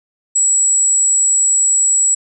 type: tone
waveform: sine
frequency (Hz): 7770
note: B8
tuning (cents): -29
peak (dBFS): -10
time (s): 0.35-2.15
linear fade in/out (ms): 10
effects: none